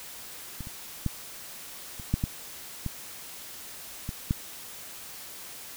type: clicks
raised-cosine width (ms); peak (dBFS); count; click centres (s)
5; -24 / -28 / -14 / -28 / -11 / -14 / -18 / -20 / -12; 9; 0.607 / 0.671 / 1.063 / 1.998 / 2.14 / 2.239 / 2.863 / 4.091 / 4.309
effects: white hiss -43 dBFS RMS until 5.76 s